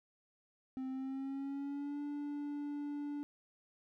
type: tone with pitch glide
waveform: triangle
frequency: 261.6 to 290.3 Hz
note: C4 to D4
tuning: 0 to -20 cents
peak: -36 dBFS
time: 0.77-3.23 s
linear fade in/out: 0 ms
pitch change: +180 cents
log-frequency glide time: 0.89-2.01 s
effects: none